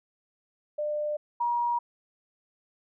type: tone pair in turn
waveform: sine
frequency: 598 / 953.4 Hz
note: D5 / A#5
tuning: +31 / +39 cents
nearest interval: minor sixth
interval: 808 cents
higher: second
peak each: -27 / -24 dBFS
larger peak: second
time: 0.78-1.17 / 1.4-1.79 s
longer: neither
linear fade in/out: 10 ms
effects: none